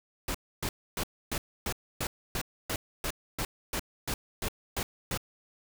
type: noise bursts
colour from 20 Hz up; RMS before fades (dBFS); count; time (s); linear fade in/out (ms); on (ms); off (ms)
pink; -32; 15; 0.28-5.175; 2; 65; 280
effects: none